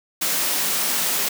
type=high-pass noise; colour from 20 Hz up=white; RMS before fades=-22 dBFS; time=0.21-1.29 s; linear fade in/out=10 ms; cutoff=150 Hz; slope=48 dB/octave; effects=none